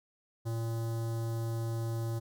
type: tone with notch filter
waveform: square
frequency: 114.4 Hz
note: A#2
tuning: 32 cents flat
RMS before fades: -34 dBFS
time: 0.45-2.2 s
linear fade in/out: 20 ms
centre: 2400 Hz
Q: 0.5
effects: none